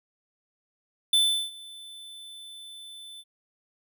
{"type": "tone with ADSR envelope", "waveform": "square", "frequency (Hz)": 3520, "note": "A7", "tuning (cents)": 0, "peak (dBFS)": -18, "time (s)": [1.13, 3.24], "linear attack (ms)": 4, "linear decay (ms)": 370, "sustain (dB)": -24, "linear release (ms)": 44, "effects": []}